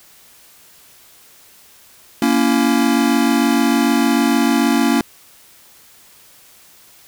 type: chord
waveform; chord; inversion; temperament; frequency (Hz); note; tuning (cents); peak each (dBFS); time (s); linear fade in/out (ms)
square; A# diminished; none; just; 233.1 / 279.7 / 335.6; A#3 / C#4 / E4; 0 / +16 / +31; -17 / -17 / -21; 2.22-5.01; 2
effects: white hiss -47 dBFS RMS until 7.07 s